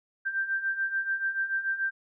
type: beating tone pair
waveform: sine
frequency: 1568 / 1574.9 Hz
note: G6 / G6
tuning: 0 / +8 cents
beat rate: 6.9 Hz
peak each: -33 / -28 dBFS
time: 0.25-1.91 s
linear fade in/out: 20 ms
effects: none